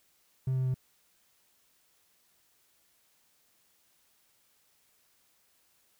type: tone with pitch steps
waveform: triangle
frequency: 130.81 / 129.91 / 129.01 Hz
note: C3 / C3 / C3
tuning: 0 / -12 / -24 cents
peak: -24 dBFS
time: 0.47-0.743 s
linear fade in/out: 5 ms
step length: 91 ms
effects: tanh soft clip ceiling -20 dBFS + white hiss -69 dBFS RMS until 5.99 s